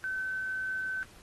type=tone; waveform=sine; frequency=1529 Hz; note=G6; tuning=44 cents flat; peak=-31 dBFS; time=0.04-1.03 s; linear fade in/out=0 ms; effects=pink hiss -56 dBFS RMS until 1.22 s + AAC 32 kbps